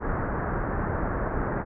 pink low-pass noise, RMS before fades -28 dBFS, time 0-1.65 s, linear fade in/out 50 ms, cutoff 1700 Hz, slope 48 dB/octave, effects none

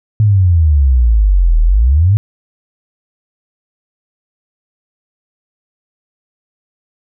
sine exponential two-way sweep, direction down then up, 110 to 38.61 to 110 Hz, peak -6 dBFS, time 0.2-2.17 s, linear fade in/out 0 ms, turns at 1.61 s, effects none

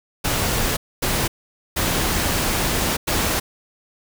pink noise bursts at uneven times, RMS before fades -21 dBFS, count 4, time 0.24-0.77 / 1.02-1.28 / 1.76-2.97 / 3.07-3.4 s, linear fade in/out 10 ms, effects none

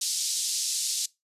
pink band-pass noise, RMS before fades -29 dBFS, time 0.01-1.06 s, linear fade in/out 5 ms, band 4400 to 9400 Hz, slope 24 dB/octave, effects noise-tail reverb RT60 0.2 s tail -21 dB re dry + resampled to 32000 Hz

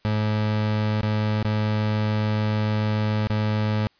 30% pulse tone with dropouts, 106.9 Hz, A2, 49 cents flat, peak -18 dBFS, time 0.05-3.87 s, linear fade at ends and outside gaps 0 ms, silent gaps 1.013-1.032 / 1.427-1.447 / 3.271-3.299 s, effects white hiss -62 dBFS RMS until 3.99 s + resampled to 11025 Hz

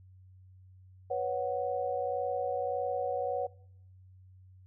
sine chord, B suspended second, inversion none, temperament just, 493.9 / 555.6 / 740.8 Hz, B4 / C#5 / F#5, 0 / +4 / +2 cents, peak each -34 dBFS, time 1.1-3.47 s, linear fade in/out 10 ms, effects noise-tail reverb RT60 0.8 s tail -24 dB re dry + added 93 Hz sine -53 dBFS peak until 4.66 s

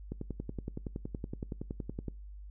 click train, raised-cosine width 3 ms, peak -24 dBFS, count 22, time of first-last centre 0.12-2.083 s, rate 10.7 Hz, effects noise-tail reverb RT60 0.3 s tail -24 dB re dry + added 50 Hz sine -44 dBFS peak until 2.5 s

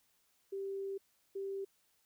sine tone bursts at uneven times, 391.5 Hz, G4, 2 cents flat, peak -37 dBFS, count 2, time 0.52-0.98 / 1.35-1.65 s, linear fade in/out 10 ms, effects white hiss -74 dBFS RMS until 2.05 s

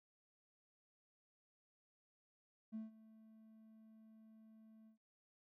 triangle tone with ADSR envelope, 220 Hz, A3, in tune, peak -39 dBFS, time 2.72-4.98 s, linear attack 34 ms, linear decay 150 ms, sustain -20 dB, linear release 110 ms, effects tanh soft clip ceiling -39 dBFS

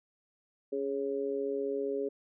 sine tone with amplitude modulation, 415.3 Hz, G#4, in tune, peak -26 dBFS, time 0.72-2.09 s, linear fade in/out 10 ms, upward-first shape sine, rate 135 Hz, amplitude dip 95%, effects none

